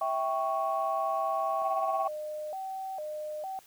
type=chord; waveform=sine; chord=C# diminished; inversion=first; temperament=equal with one note detuned; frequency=653.9 / 784 / 1108.7 Hz; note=E5 / G5 / C#6; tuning=-14 / 0 / 0 cents; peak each=-31 dBFS; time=0.01-2.08 s; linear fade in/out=5 ms
type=tone with vibrato; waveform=sine; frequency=683 Hz; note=F5; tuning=39 cents flat; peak=-34 dBFS; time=1.62-3.59 s; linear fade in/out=0 ms; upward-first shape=square; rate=1.1 Hz; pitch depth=200 cents each way
effects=tanh soft clip ceiling -18 dBFS + white hiss -58 dBFS RMS until 3.66 s